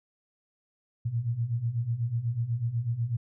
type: beating tone pair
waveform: sine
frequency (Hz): 112.5 / 120.6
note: A2 / B2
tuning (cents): +39 / -41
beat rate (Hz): 8.1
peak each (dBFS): -32 / -28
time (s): 1.05-3.17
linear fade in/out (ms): 10
effects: none